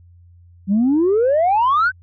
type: exponential sweep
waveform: sine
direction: up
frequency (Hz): 186.1 to 1568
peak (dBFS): -11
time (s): 0.67-1.92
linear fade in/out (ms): 50
effects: tanh soft clip ceiling -10 dBFS + added 87 Hz sine -44 dBFS peak until 2.02 s